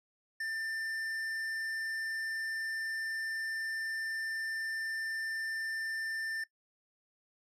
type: tone with tanh clipping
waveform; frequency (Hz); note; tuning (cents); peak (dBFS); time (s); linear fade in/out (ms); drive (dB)
triangle; 1788; A6; +27; -36; 0.4-6.44; 5; 15
effects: noise-tail reverb RT60 0.1 s tail -20 dB re dry